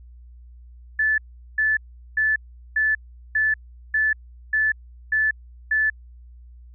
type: tone bursts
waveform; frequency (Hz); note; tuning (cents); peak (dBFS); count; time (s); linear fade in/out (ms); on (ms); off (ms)
sine; 1742; A6; -18; -17; 9; 0.99-5.9; 5; 190; 400
effects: added 60 Hz sine -42 dBFS peak until 6.74 s